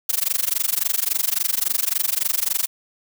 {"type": "noise with amplitude modulation", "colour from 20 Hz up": "blue", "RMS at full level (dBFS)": -18, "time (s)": [0.09, 2.67], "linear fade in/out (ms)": 5, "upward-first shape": "sine", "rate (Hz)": 23.6, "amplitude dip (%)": 100, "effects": []}